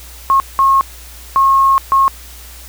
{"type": "tone bursts at uneven times", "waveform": "sine", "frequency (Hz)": 1084, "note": "C#6", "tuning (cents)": -39, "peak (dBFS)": -7, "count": 4, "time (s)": [[0.3, 0.4], [0.59, 0.81], [1.36, 1.78], [1.92, 2.08]], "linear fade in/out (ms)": 0, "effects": ["added 60 Hz sine -35 dBFS peak until 2.68 s", "white hiss -37 dBFS RMS until 2.68 s"]}